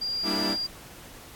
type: tone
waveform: sine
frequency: 4790 Hz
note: D8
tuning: 33 cents sharp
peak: -27 dBFS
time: 0.01-0.67 s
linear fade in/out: 10 ms
type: chord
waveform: sawtooth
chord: E half-diminished seventh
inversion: first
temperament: equal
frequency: 196 / 233.1 / 293.7 / 329.6 Hz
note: G3 / Bb3 / D4 / E4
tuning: 0 / 0 / 0 / 0 cents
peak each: -28 / -32 / -28 / -28 dBFS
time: 0.23-0.57 s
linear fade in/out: 50 ms
effects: pink hiss -47 dBFS RMS until 1.35 s + AAC 64 kbps